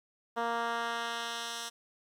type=tone with band-pass filter sweep; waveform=10% pulse; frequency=233.1 Hz; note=A#3; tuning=in tune; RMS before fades=-35 dBFS; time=0.36-1.7 s; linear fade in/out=20 ms; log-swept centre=820 to 6000 Hz; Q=0.76; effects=10-bit